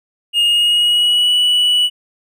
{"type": "tone with pitch glide", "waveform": "triangle", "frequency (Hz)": [2847, 2949], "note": ["F7", "F#7"], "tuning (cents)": [33, -6], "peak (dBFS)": -9, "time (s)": [0.33, 1.9], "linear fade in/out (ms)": 50, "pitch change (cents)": 61, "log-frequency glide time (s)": [0.45, 1.33], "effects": []}